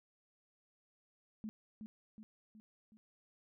sine tone with echo, 216 Hz, A3, 32 cents flat, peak -40 dBFS, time 1.44-1.49 s, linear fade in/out 0 ms, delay 370 ms, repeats 4, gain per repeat -5 dB, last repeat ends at 2.97 s, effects none

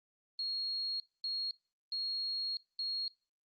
sine tone bursts at uneven times, 4289 Hz, C8, 42 cents sharp, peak -34 dBFS, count 4, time 0.39-1 / 1.24-1.51 / 1.92-2.57 / 2.79-3.08 s, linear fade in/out 2 ms, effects noise-tail reverb RT60 0.3 s tail -20 dB re dry + Opus 32 kbps

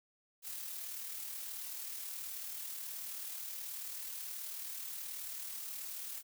blue noise with amplitude modulation, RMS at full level -42 dBFS, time 0.42-6.23 s, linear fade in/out 50 ms, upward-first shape sine, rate 38.6 Hz, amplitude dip 35%, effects none

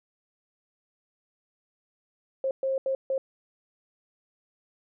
sine tone bursts at uneven times, 534 Hz, C5, 35 cents sharp, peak -24 dBFS, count 4, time 2.44-2.51 / 2.63-2.78 / 2.86-2.95 / 3.1-3.18 s, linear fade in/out 2 ms, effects none

